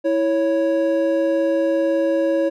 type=tone pair together; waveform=triangle; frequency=328.2 / 553.7 Hz; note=E4 / C#5; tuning=-8 / -2 cents; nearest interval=major sixth; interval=906 cents; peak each=-18 / -16 dBFS; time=0.04-2.5 s; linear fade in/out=20 ms; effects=none